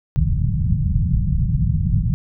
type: low-pass noise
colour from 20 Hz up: white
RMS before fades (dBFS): -18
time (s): 0.16-2.14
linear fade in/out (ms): 0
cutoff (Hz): 170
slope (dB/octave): 48
effects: none